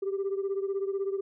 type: beating tone pair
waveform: sine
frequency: 388.9 / 404.9 Hz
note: G4 / G#4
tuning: -14 / -44 cents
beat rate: 16 Hz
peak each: -28 / -32 dBFS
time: 0.02-1.21 s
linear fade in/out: 10 ms
effects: tanh soft clip ceiling -24 dBFS